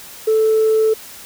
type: tone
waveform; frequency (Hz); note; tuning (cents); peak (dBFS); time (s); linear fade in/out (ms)
sine; 438.7; A4; -5; -10; 0.27-0.94; 10
effects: tanh soft clip ceiling -8 dBFS + white hiss -37 dBFS RMS until 1.25 s